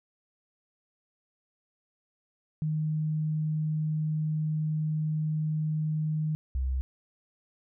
sine tone pair in turn, 154.8 / 65.09 Hz, D#3 / C2, -9 / -8 cents, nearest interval octave + minor third, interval 1499 cents, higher first, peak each -26 dBFS, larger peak neither, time 2.62-6.35 / 6.55-6.81 s, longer first, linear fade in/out 0 ms, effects none

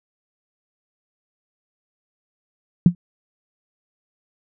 sine tone with exponential decay, 174.61 Hz, F3, in tune, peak -4 dBFS, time 2.86-2.95 s, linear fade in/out 2 ms, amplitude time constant 18 ms, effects none

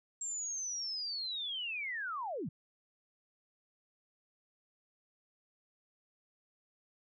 sine linear sweep, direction down, 7500 to 116.54 Hz, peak -36 dBFS, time 0.21-2.49 s, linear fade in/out 5 ms, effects none

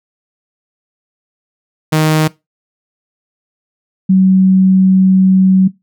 sawtooth / sine tone pair in turn, 156 / 188.66 Hz, D#3 / F#3, +5 / +34 cents, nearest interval minor third, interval 329 cents, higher second, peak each -5 dBFS, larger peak neither, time 1.92-2.28 / 4.09-5.68 s, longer second, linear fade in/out 10 ms, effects noise-tail reverb RT60 0.2 s tail -20 dB re dry

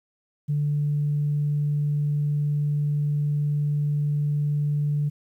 sine tone, 146.83 Hz, D3, in tune, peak -20 dBFS, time 0.48-5.1 s, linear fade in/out 20 ms, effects tanh soft clip ceiling -16 dBFS + 10-bit

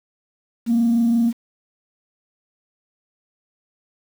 sine tone with frequency modulation, 233.1 Hz, A#3, in tune, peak -13 dBFS, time 0.66-1.33 s, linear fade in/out 50 ms, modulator 25.7 Hz, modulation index 0.26, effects tanh soft clip ceiling -11 dBFS + 7-bit

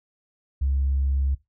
sine tone, 68.2 Hz, C#2, 28 cents flat, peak -19 dBFS, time 0.61-1.35 s, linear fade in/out 10 ms, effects noise-tail reverb RT60 0.2 s tail -20 dB re dry + tanh soft clip ceiling -16 dBFS

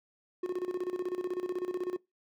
triangle tone with tremolo, 362.1 Hz, F#4, 37 cents flat, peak -27 dBFS, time 0.43-1.97 s, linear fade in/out 5 ms, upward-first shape square, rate 16 Hz, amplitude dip 75%, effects noise-tail reverb RT60 0.2 s tail -22 dB re dry + high-pass 200 Hz 12 dB/octave

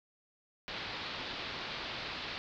white low-pass noise, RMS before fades -41 dBFS, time 0.68-2.38 s, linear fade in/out 0 ms, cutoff 4500 Hz, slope 48 dB/octave, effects none

